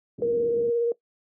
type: low-pass noise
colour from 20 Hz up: white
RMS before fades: -37 dBFS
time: 0.18-0.7 s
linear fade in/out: 5 ms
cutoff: 480 Hz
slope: 48 dB/octave
type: tone with vibrato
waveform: sine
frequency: 470 Hz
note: A#4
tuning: 14 cents sharp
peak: -20 dBFS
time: 0.22-0.92 s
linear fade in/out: 2 ms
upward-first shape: triangle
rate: 17 Hz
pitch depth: 25 cents each way
effects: noise-tail reverb RT60 0.1 s tail -19 dB re dry + high-pass 150 Hz 12 dB/octave